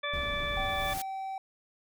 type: harmonic tone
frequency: 581 Hz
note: D5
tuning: 19 cents flat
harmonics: 1 / 2 / 3 / 4 / 6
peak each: -37 / -37 / -37 / -37 / -37 dBFS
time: 0.03-0.94 s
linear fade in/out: 10 ms
type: noise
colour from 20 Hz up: brown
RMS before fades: -38 dBFS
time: 0.13-0.98 s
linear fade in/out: 5 ms
type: noise with exponential growth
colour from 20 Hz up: white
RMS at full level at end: -37 dBFS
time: 0.33-1.02 s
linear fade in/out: 5 ms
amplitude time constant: 150 ms
type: tone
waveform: triangle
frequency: 771 Hz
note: G5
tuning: 29 cents flat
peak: -32 dBFS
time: 0.57-1.38 s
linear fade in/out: 2 ms
effects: none